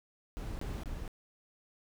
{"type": "noise bursts", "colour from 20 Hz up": "brown", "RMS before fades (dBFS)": -39, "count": 3, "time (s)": [0.37, 1.078], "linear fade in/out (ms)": 0, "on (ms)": 220, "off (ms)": 24, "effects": []}